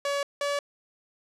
sawtooth tone pair in turn, 566 / 571.6 Hz, C#5 / D5, +36 / -47 cents, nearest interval unison, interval 17 cents, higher second, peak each -22 dBFS, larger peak neither, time 0.05-0.23 / 0.41-0.59 s, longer neither, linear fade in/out 2 ms, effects low-pass 8000 Hz 12 dB/octave

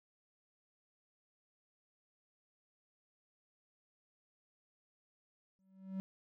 triangle tone with exponential growth, 190.8 Hz, G3, 47 cents flat, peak -33 dBFS, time 5.59-6 s, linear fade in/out 0 ms, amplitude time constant 87 ms, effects none

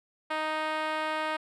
5% pulse tone with band-pass filter, 311.1 Hz, D#4, in tune, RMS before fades -31 dBFS, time 0.3-1.37 s, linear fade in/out 10 ms, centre 840 Hz, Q 0.92, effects none

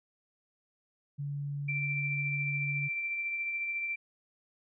sine tone, 142.9 Hz, D3, 47 cents flat, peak -33 dBFS, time 1.18-2.89 s, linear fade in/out 20 ms
sine tone with tremolo, 2349 Hz, D7, in tune, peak -30 dBFS, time 1.68-3.96 s, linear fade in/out 10 ms, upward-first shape triangle, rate 14 Hz, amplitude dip 35%
effects none

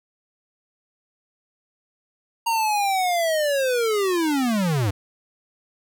square linear sweep, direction down, 932.3 to 91.4 Hz, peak -20 dBFS, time 2.46-4.91 s, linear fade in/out 10 ms, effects none

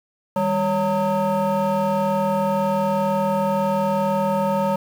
sine tone with frequency modulation, 556 Hz, C#5, 5 cents sharp, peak -15 dBFS, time 0.36-4.76 s, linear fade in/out 5 ms, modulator 357 Hz, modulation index 1.3, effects tanh soft clip ceiling -17 dBFS + 7-bit

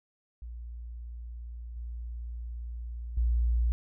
sine tone with level steps, 58.7 Hz, A#1, 13 cents sharp, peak -38 / -35 / -23 dBFS, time 0.42-3.72 s, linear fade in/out 0 ms, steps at 1.76 / 3.17 s, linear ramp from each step 5 ms, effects none

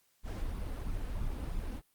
brown noise with flanger, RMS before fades -36 dBFS, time 0.23-1.82 s, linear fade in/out 50 ms, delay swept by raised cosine 0.79 to 3.99 ms, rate 3 Hz, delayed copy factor +0.5, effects white hiss -72 dBFS RMS until 1.94 s + Opus 48 kbps

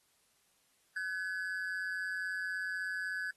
triangle ring-modulated tone, 1602 Hz, G6, 37 cents sharp, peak -30 dBFS, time 0.96-3.31 s, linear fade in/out 5 ms, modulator 91.9 Hz, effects white hiss -72 dBFS RMS until 3.36 s + AAC 32 kbps

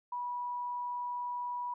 sine tone, 976 Hz, B5, 21 cents flat, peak -34 dBFS, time 0.12-1.74 s, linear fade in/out 5 ms, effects none

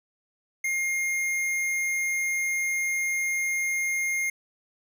sine tone with tanh clipping, 2128 Hz, C7, 29 cents sharp, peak -26 dBFS, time 0.64-4.3 s, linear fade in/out 5 ms, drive 18 dB, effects none

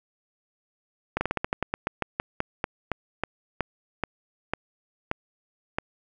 slowing click train, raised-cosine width 0.5 ms, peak -10 dBFS, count 21, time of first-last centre 1.17-5.785 s, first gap 40 ms, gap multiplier 1.16, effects none

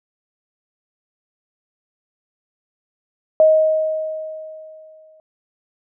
sine tone with exponential decay, 628 Hz, D#5, 16 cents sharp, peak -7 dBFS, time 3.4-5.2 s, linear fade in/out 1 ms, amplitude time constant 390 ms, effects none

